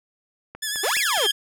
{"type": "click train", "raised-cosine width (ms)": 0.5, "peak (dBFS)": -22, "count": 4, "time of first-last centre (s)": [0.55, 1.176], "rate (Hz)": 4.79}
{"type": "tone with vibrato", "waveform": "10% pulse", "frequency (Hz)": 1705, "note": "G#6", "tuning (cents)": 45, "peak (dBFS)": -16, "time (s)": [0.62, 1.32], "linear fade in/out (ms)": 10, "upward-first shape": "sine", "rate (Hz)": 10, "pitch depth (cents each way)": 52}
{"type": "tone with exponential growth", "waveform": "sine", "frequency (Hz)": 3181, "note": "G7", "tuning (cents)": 25, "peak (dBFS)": -17, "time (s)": [0.75, 1.31], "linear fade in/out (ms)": 1, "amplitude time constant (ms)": 120}
{"type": "exponential two-way sweep", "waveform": "sawtooth", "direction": "up then down", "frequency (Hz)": [343.5, 2792, 369.2], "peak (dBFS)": -18, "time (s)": [0.83, 1.27], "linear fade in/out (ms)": 10, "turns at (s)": 0.98}
{"effects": []}